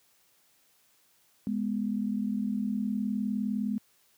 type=tone pair together; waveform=sine; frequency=207.7 / 247.3 Hz; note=G#3 / B3; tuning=0 / +3 cents; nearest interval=minor third; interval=303 cents; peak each=-29 / -32 dBFS; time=1.47-3.78 s; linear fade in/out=0 ms; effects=white hiss -66 dBFS RMS until 4.17 s + high-pass 80 Hz 12 dB/octave